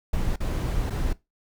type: noise with dropouts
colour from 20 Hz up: brown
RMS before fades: -25 dBFS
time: 0.13-1.13 s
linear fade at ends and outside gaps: 5 ms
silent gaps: 0.36-0.403 / 0.899-0.904 s
effects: noise-tail reverb RT60 0.2 s tail -19 dB re dry